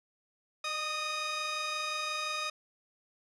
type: tone pair together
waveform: 15% pulse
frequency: 609.4 / 1244.5 Hz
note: D#5 / D#6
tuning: -36 / 0 cents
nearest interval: octave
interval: 1236 cents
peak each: -34 / -27 dBFS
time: 0.64-2.5 s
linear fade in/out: 5 ms
effects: resampled to 22050 Hz